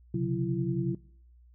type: tone cluster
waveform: sine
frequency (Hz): 129.6 / 140.3 / 180.2 / 336.8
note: C3 / C#3 / F#3 / E4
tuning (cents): -16 / +21 / -45 / +37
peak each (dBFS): -32 / -33 / -31 / -33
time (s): 0.14-0.95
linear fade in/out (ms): 5
effects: noise-tail reverb RT60 0.7 s tail -24 dB re dry + added 60 Hz sine -54 dBFS peak until 1.54 s